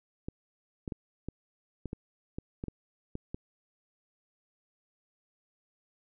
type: clicks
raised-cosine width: 3 ms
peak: -23 dBFS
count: 11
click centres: 0.285 / 0.878 / 0.922 / 1.286 / 1.857 / 1.931 / 2.385 / 2.639 / 2.683 / 3.154 / 3.345 s
effects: none